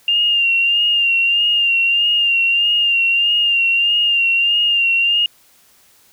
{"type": "tone with vibrato", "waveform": "sine", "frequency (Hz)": 2794, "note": "F7", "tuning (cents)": 0, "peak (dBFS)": -12, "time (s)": [0.08, 5.26], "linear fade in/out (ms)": 2, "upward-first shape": "sine", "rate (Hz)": 1.6, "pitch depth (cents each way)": 39, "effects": ["white hiss -52 dBFS RMS until 6.12 s"]}